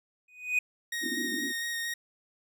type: tone with exponential growth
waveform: triangle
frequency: 2489 Hz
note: D#7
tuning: in tune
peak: -19 dBFS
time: 0.28-0.59 s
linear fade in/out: 5 ms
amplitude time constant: 67 ms
type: tone with vibrato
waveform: sawtooth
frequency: 1864.7 Hz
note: A#6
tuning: in tune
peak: -28 dBFS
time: 0.92-1.94 s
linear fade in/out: 5 ms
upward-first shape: square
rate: 4.3 Hz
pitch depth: 10 cents each way
type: band-pass noise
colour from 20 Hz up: pink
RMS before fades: -36 dBFS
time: 1.01-1.53 s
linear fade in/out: 50 ms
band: 230 to 350 Hz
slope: 96 dB/octave
effects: none